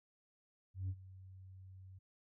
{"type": "tone with ADSR envelope", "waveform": "sine", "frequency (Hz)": 94.2, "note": "F#2", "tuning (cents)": 32, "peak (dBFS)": -33, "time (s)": [0.74, 1.99], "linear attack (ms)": 150, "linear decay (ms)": 57, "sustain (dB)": -19, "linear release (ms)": 11, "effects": ["tanh soft clip ceiling -35 dBFS"]}